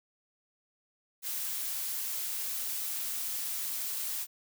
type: noise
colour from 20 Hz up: blue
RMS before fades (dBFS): -35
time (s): 1.22-4.27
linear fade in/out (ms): 50
effects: none